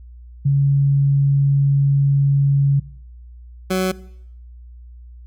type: tone pair in turn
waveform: sine / 20% pulse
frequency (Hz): 139.8 / 186.61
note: C#3 / F#3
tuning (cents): +15 / +15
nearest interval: perfect fourth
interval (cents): 500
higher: second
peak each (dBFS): -12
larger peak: neither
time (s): 0.45-2.8 / 3.7-3.92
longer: first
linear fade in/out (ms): 10
effects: noise-tail reverb RT60 0.7 s tail -20 dB re dry + added 60 Hz sine -37 dBFS peak until 5.26 s